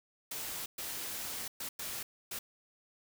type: noise bursts at uneven times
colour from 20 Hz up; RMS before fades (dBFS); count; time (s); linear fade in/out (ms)
white; -40; 5; 0.31-0.66 / 0.78-1.48 / 1.6-1.69 / 1.79-2.03 / 2.31-2.39; 5
effects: none